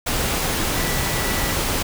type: tone in noise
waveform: sine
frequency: 1963 Hz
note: B6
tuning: 11 cents flat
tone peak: -31 dBFS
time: 0.75-1.53 s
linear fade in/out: 10 ms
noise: pink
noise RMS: -22 dBFS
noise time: 0.06-1.83 s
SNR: -12 dB
effects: none